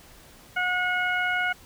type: harmonic tone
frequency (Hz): 726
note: F#5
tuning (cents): -33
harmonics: 1 / 2 / 3 / 4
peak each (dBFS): -30 / -25 / -29 / -36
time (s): 0.56-1.53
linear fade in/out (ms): 10
effects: pink hiss -51 dBFS RMS until 1.65 s